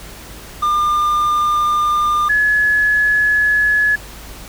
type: tone pair in turn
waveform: triangle / sine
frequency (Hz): 1202 / 1699.9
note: D6 / G#6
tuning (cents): +40 / +40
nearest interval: tritone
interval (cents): 600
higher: second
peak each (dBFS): -11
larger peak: neither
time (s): 0.62-2.29 / 2.29-3.96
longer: neither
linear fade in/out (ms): 10
effects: added 50 Hz sine -36 dBFS peak until 4.48 s + pink hiss -36 dBFS RMS until 4.48 s